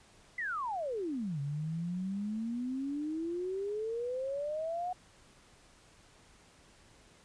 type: exponential two-way sweep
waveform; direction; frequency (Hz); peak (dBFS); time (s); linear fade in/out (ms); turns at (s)
sine; down then up; 2050 to 138.59 to 736; -33; 0.38-4.93; 5; 1.4
effects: pink hiss -61 dBFS RMS until 7.24 s + resampled to 22050 Hz